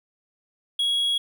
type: tone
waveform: triangle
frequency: 3322 Hz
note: G#7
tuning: in tune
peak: -19 dBFS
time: 0.79-1.18 s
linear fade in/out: 5 ms
effects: 10-bit